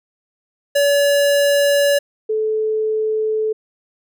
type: tone pair in turn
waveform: square / sine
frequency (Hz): 570 / 434.7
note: C#5 / A4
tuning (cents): +48 / -21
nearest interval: perfect fourth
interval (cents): 469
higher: first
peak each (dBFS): -13 / -16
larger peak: first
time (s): 0.75-1.99 / 2.29-3.53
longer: neither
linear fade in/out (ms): 10
effects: none